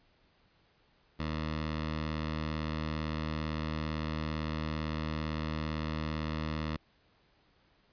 10% pulse tone with notch filter, 77.78 Hz, D#2, in tune, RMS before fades -35 dBFS, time 1.19-6.77 s, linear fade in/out 10 ms, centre 400 Hz, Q 1.7, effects pink hiss -68 dBFS RMS until 7.92 s + resampled to 11025 Hz

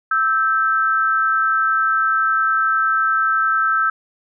sine tone pair together, 1314 / 1562.6 Hz, E6 / G6, -6 / -6 cents, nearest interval minor third, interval 300 cents, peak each -16 / -19 dBFS, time 0.11-3.9 s, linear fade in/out 5 ms, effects none

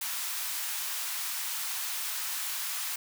white high-pass noise, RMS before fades -34 dBFS, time 0.01-2.96 s, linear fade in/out 5 ms, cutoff 850 Hz, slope 24 dB/octave, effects none

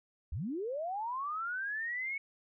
sine linear sweep, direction up, 55 to 2227 Hz, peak -34 dBFS, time 0.32-2.18 s, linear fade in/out 5 ms, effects none

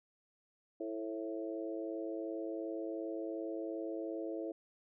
harmonic tone with a mistuned harmonic, 110 Hz, A2, in tune, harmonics 3 / 4 / 5 / 6, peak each -40 / -44 / -44 / -47 dBFS, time 0.8-4.52 s, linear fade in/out 5 ms, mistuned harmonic 5, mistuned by -23 cents, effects none

